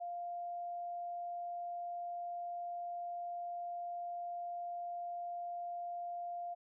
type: tone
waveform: sine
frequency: 698.5 Hz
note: F5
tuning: in tune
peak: -39 dBFS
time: 0-6.55 s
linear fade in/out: 20 ms
effects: none